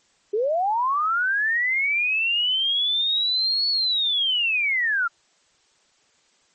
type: linear two-way sweep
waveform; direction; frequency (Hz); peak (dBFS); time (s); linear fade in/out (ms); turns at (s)
sine; up then down; 394.1 to 4440 to 1345; -19; 0.33-5.08; 10; 3.69
effects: white hiss -62 dBFS RMS until 6.54 s + MP3 32 kbps